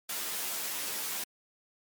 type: noise with comb filter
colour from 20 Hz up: white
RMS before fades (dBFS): -35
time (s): 0.09-1.24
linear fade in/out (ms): 5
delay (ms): 12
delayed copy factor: -0.85
effects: high-pass 200 Hz 12 dB/octave + MP3 96 kbps